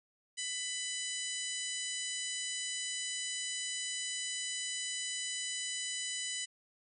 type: harmonic tone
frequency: 996 Hz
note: B5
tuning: 14 cents sharp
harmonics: 2 / 3 / 4 / 5 / 6 / 7 / 8 / 9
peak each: -44 / -42 / -45 / -47 / -48 / -42 / -46 / -44 dBFS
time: 0.37-6.46 s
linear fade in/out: 20 ms
effects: none